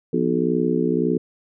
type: harmonic tone with a mistuned harmonic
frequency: 61.74 Hz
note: B1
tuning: in tune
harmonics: 3 / 4 / 5 / 6 / 7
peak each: -25 / -23 / -25 / -24 / -24 dBFS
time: 0.13-1.18 s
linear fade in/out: 5 ms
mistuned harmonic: 3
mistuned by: -140 cents
effects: none